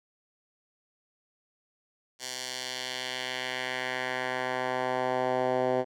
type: tone with band-pass filter sweep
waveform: 10% pulse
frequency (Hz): 127.6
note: C3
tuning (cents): -43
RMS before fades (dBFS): -31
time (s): 2.19-5.85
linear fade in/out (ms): 50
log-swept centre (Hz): 5900 to 550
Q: 1.2
effects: none